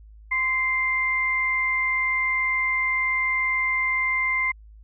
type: tone pair together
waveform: sine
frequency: 1035.7 / 2093 Hz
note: C6 / C7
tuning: -18 / 0 cents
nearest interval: octave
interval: 1218 cents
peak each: -29 / -21 dBFS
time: 0.31-4.52 s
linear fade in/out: 10 ms
effects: added 53 Hz sine -44 dBFS peak until 4.83 s